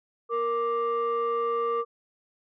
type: tone pair together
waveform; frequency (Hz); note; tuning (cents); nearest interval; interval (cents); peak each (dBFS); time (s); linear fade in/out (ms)
sine; 466.2 / 1174.7; A#4 / D6; 0 / 0; octave + major third; 1600; -25 / -26; 0.29-1.85; 50
effects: tanh soft clip ceiling -20 dBFS